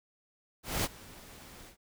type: noise with ADSR envelope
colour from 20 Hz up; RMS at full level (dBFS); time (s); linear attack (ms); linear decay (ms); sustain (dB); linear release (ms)
pink; -29; 0.63-1.77; 210; 37; -22; 100
effects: none